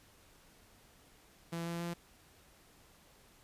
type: tone with pitch steps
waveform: sawtooth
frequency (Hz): 168.1 / 169.76 / 171.43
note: E3 / F3 / F3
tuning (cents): +34 / -49 / -32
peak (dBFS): -33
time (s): 1.52-1.94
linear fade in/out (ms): 10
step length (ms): 140
effects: pink hiss -63 dBFS RMS until 3.43 s + resampled to 32000 Hz